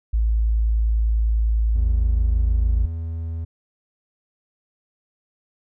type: tone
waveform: sine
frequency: 55 Hz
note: A1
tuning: in tune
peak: -16 dBFS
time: 0.13-2.86 s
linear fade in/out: 10 ms
type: tone with pitch glide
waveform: triangle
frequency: 81.1 to 82.04 Hz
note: E2 to E2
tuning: -28 to -8 cents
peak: -23 dBFS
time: 1.75-3.45 s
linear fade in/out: 10 ms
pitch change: +20 cents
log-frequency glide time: 2.3-2.46 s
effects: none

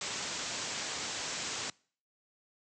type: low-pass noise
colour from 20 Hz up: white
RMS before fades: -38 dBFS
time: 0.01-1.7 s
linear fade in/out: 2 ms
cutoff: 7800 Hz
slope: 96 dB/octave
effects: noise-tail reverb RT60 0.5 s tail -26 dB re dry + high-pass 100 Hz 12 dB/octave

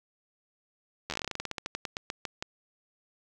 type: slowing click train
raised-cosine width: 0.2 ms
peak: -16 dBFS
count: 23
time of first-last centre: 1.1-2.425 s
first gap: 11 ms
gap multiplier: 1.14
effects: none

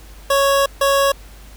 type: tone bursts at uneven times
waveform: 25% pulse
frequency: 554 Hz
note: C#5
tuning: 1 cent flat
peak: -9 dBFS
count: 2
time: 0.3-0.66 / 0.81-1.12 s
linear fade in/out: 5 ms
effects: added 50 Hz sine -38 dBFS peak until 1.56 s + pink hiss -45 dBFS RMS until 1.56 s

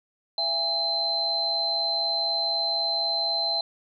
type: tone cluster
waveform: sine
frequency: 669 / 816 / 4088 Hz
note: E5 / G#5 / C8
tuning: +25 / -31 / -41 cents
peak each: -32 / -33 / -24 dBFS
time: 0.38-3.61 s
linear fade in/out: 2 ms
effects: none

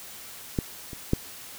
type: clicks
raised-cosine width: 3 ms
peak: -11 / -25 / -8 dBFS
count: 3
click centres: 0.588 / 0.932 / 1.134 s
effects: white hiss -43 dBFS RMS until 1.58 s

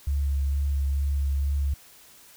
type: tone with vibrato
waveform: sine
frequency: 70 Hz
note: C#2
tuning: 18 cents sharp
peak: -22 dBFS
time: 0.07-1.74 s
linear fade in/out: 5 ms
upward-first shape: sine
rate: 2.2 Hz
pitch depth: 18 cents each way
effects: white hiss -52 dBFS RMS until 2.36 s

